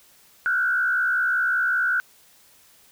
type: tone with frequency modulation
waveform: sine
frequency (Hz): 1480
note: F#6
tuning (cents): 0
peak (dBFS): -19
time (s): 0.46-2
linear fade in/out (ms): 0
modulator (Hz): 65.2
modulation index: 1.1
effects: white hiss -55 dBFS RMS until 2.91 s